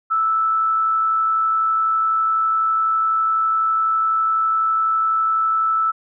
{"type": "tone with amplitude modulation", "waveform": "sine", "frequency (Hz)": 1316, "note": "E6", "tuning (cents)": -3, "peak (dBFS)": -14, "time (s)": [0.1, 5.92], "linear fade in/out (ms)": 20, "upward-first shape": "sine", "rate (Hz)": 112, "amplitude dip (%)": 30, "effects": []}